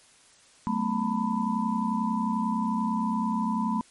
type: tone cluster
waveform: sine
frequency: 191.1 / 222.2 / 253.5 / 905 / 994 Hz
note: G3 / A3 / B3 / A5 / B5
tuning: -44 / +17 / +45 / +48 / +11 cents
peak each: -32 / -27 / -35 / -35 / -30 dBFS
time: 0.67-3.81 s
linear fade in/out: 0 ms
effects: white hiss -57 dBFS RMS until 3.9 s + MP3 48 kbps